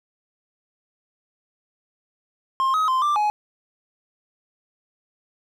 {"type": "tone with pitch steps", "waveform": "triangle", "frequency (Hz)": [1061, 1267, 1040, 1181, 840], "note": ["C6", "D#6", "C6", "D6", "G#5"], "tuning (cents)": [24, 31, -11, 9, 19], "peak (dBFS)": -16, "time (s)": [2.6, 3.3], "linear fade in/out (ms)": 0, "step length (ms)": 140, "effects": []}